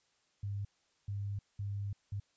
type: tone bursts at uneven times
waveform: sine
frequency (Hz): 100.7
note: G2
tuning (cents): +47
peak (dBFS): -35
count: 4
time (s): 0.43-0.65 / 1.08-1.39 / 1.59-1.93 / 2.12-2.2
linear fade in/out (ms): 5
effects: white hiss -74 dBFS RMS until 2.36 s + resampled to 16000 Hz